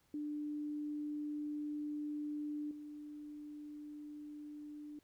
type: tone with level steps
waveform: sine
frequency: 297.1 Hz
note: D4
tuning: 20 cents sharp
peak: -38 / -46 dBFS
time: 0.14-4.99 s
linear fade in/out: 2 ms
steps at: 2.71 s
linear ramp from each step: 2 ms
effects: pink hiss -74 dBFS RMS until 5.03 s